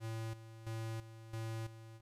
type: tone with tremolo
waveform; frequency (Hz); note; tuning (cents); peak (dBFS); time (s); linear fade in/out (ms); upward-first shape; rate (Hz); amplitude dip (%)
square; 112.5; A2; +39; -40; 0-2.01; 50; square; 1.5; 75
effects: resampled to 32000 Hz + 13-bit